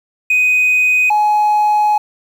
triangle tone pair in turn, 2500 / 842 Hz, D#7 / G#5, +8 / +24 cents, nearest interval octave + perfect fifth, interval 1884 cents, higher first, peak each -7 / -7 dBFS, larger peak neither, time 0.3-1.1 / 1.1-1.98 s, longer second, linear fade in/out 5 ms, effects tanh soft clip ceiling -5 dBFS + 7-bit

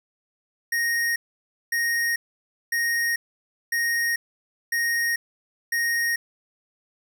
square tone bursts, 1864.7 Hz, A#6, in tune, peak -22 dBFS, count 6, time 0.72-6.16 s, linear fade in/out 5 ms, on 440 ms, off 560 ms, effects none

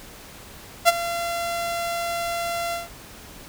sawtooth tone with ADSR envelope, 684 Hz, F5, 36 cents flat, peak -6 dBFS, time 0.85-2.89 s, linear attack 34 ms, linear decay 26 ms, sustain -15 dB, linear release 160 ms, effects pink hiss -43 dBFS RMS until 3.48 s

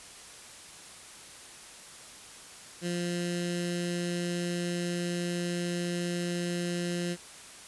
15% pulse tone with notch filter, 174.61 Hz, F3, in tune, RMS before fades -32 dBFS, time 2.81-7.17 s, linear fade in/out 50 ms, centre 870 Hz, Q 0.51, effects white hiss -48 dBFS RMS until 7.67 s + resampled to 24000 Hz

